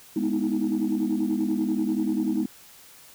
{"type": "chord", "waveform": "sine", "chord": "E major seventh", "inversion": "first", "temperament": "equal with one note detuned", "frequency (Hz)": [207.7, 246.9, 311.1, 321.4], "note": ["G#3", "B3", "D#4", "E4"], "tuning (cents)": [0, 0, 0, -44], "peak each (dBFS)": -27, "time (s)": [0.16, 2.46], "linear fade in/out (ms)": 5, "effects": ["tanh soft clip ceiling -16 dBFS", "white hiss -50 dBFS RMS until 3.14 s"]}